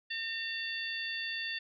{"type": "harmonic tone with a mistuned harmonic", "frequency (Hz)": 911, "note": "A#5", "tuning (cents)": -40, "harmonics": [2, 3, 4, 5], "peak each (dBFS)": [-38, -40, -41, -42], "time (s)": [0.1, 1.59], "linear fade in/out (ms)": 10, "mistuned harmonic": 4, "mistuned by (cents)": -66, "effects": []}